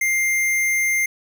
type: tone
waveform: square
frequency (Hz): 2100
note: C7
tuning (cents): +6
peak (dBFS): -18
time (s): 0.01-1.06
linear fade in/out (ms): 5
effects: none